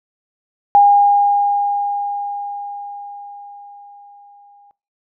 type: tone with exponential decay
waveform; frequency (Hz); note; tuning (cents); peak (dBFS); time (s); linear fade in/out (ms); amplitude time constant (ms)
sine; 812; G#5; -39; -5; 0.75-4.71; 0; 860
effects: noise-tail reverb RT60 0.3 s tail -22 dB re dry